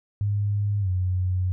sine tone with pitch glide, 102.4 to 91.76 Hz, G#2 to F#2, -24 to -14 cents, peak -21 dBFS, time 0.21-1.52 s, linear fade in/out 0 ms, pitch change -190 cents, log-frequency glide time 0.8-0.89 s, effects none

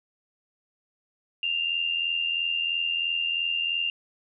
sine tone pair together, 2721 / 2804 Hz, F7 / F7, -46 / +6 cents, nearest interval minor second, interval 52 cents, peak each -32 / -25 dBFS, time 1.43-3.9 s, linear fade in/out 2 ms, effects none

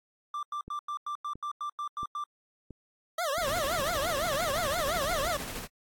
triangle tone bursts, 1179 Hz, D6, 6 cents sharp, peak -30 dBFS, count 11, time 0.34-2.239 s, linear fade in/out 2 ms, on 89 ms, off 92 ms
click train, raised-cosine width 3 ms, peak -31 dBFS, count 6, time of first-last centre 0.68-4.058 s, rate 1.48 Hz
25% pulse tone with vibrato, 622.3 Hz, D#5, in tune, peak -25 dBFS, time 3.18-5.37 s, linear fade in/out 5 ms, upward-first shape triangle, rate 5.8 Hz, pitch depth 290 cents each way
pink noise with tremolo, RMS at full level -37 dBFS, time 3.4-5.68 s, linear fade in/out 50 ms, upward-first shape square, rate 13 Hz, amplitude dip 30%
effects AAC 64 kbps

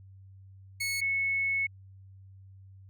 sawtooth / sine tone pair in turn, 2200 / 2200 Hz, C#7 / C#7, -14 / -14 cents, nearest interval unison, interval 0 cents, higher neither, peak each -26 dBFS, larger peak neither, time 0.8-1.01 / 1.01-1.67 s, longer second, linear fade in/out 10 ms, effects added 96 Hz sine -49 dBFS peak until 2.89 s

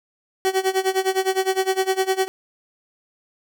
30% pulse tone with tremolo, 379.9 Hz, F#4, 46 cents sharp, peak -13 dBFS, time 0.45-2.28 s, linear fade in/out 0 ms, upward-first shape sine, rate 9.8 Hz, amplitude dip 90%, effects none

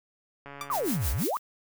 click train, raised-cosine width 0.5 ms, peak -28 dBFS, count 110, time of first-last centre 0.46-1.233 s, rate 141 Hz
sawtooth tone with exponential decay, 1174.7 Hz, D6, in tune, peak -26 dBFS, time 0.61-0.71 s, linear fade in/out 1 ms, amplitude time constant 21 ms
sine exponential two-way sweep, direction down then up, 1264 to 55 to 1264 Hz, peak -26 dBFS, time 0.7-1.37 s, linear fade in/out 0 ms, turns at 1.11 s
blue noise with tremolo, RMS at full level -32 dBFS, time 0.7-1.39 s, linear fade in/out 50 ms, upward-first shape sine, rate 6 Hz, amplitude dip 85%
effects none

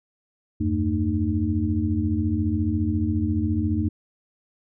sine tone cluster, 83.5 / 97.9 / 224.4 / 305.2 Hz, E2 / G2 / A3 / D#4, +23 / -2 / +34 / -33 cents, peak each -26 dBFS, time 0.6-3.89 s, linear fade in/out 10 ms, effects none

